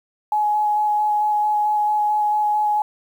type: tone with vibrato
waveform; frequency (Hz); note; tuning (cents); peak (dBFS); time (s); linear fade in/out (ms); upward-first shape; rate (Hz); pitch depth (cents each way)
sine; 842; G#5; +24; -16; 0.32-2.82; 2; square; 4.5; 8
effects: 8-bit